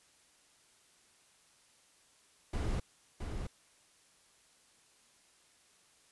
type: noise with echo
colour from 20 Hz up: brown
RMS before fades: -34 dBFS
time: 2.53-2.8 s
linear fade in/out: 5 ms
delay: 670 ms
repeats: 1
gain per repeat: -5 dB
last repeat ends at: 3.47 s
effects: white hiss -66 dBFS RMS until 6.11 s + resampled to 24000 Hz